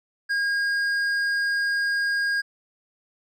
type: tone with hard clipping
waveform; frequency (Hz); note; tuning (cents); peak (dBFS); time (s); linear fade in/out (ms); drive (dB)
sine; 1626; G#6; -37; -23; 0.29-2.42; 20; 7
effects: none